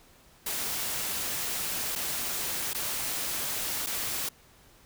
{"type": "noise with dropouts", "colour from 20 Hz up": "white", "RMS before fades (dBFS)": -32, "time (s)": [0.46, 4.29], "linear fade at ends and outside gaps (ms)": 5, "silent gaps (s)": [[1.954, 1.958], [2.734, 2.746], [3.863, 3.868]], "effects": ["pink hiss -58 dBFS RMS until 4.85 s"]}